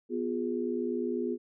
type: chord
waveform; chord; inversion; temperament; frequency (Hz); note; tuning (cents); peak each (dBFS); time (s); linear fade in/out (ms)
sine; F diminished; second; equal with one note detuned; 246.9 / 355.3 / 415.3; Cb4 / F4 / Ab4; 0 / +30 / 0; -33 / -33 / -34; 0.09-1.38; 50
effects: none